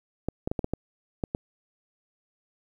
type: clicks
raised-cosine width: 2 ms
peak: -14 dBFS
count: 8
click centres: 0.286 / 0.475 / 0.515 / 0.592 / 0.644 / 0.736 / 1.238 / 1.349 s
effects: 9-bit